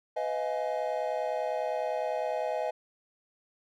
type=chord; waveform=triangle; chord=F half-diminished seventh; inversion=second; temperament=just; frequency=502.9 / 628.6 / 698.5 / 838.1 Hz; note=Cb5 / Eb5 / F5 / Ab5; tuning=+31 / +18 / 0 / +16 cents; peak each=-33 / -30 / -35 / -34 dBFS; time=0.16-2.71 s; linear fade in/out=10 ms; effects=none